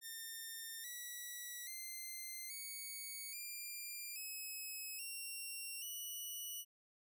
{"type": "tone with pitch steps", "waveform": "5% pulse", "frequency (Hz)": [1813, 1943.1, 2083, 2232, 2392, 2564, 2748, 2945], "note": ["A#6", "B6", "C7", "C#7", "D7", "E7", "F7", "F#7"], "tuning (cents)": [-49, -29, -8, 11, 31, -49, -29, -9], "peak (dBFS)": -36, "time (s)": [0.01, 6.65], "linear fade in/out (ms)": 50, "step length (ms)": 830, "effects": []}